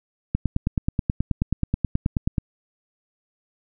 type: click train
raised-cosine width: 5 ms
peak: -8 dBFS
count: 20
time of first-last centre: 0.35-2.382 s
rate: 9.35 Hz
effects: none